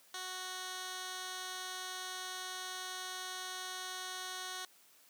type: tone with band-pass filter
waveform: 15% pulse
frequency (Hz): 370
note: F#4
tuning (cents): 0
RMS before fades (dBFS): -43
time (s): 0.14-4.65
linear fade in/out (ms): 2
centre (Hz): 4900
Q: 0.65
effects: white hiss -64 dBFS RMS until 5.09 s + high-pass 200 Hz 12 dB/octave